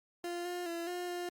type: tone with pitch steps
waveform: 30% pulse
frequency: 348 / 354.6 / 338.2 / 355.8 / 353.1 Hz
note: F4 / F4 / E4 / F4 / F4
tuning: -6 / +26 / +44 / +32 / +19 cents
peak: -34 dBFS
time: 0.24-1.29 s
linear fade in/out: 2 ms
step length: 210 ms
effects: Opus 48 kbps